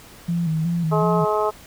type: tone with vibrato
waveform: sine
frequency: 164.81 Hz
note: E3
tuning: in tune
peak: -19 dBFS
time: 0.28-1.25 s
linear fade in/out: 10 ms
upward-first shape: square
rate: 2.7 Hz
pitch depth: 63 cents each way
type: harmonic tone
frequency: 212.5 Hz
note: G#3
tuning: 40 cents sharp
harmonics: 2 / 3 / 4 / 5 / 6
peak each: -22 / -24 / -25 / -26 / -27 dBFS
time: 0.91-1.51 s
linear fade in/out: 20 ms
effects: pink hiss -45 dBFS RMS until 1.66 s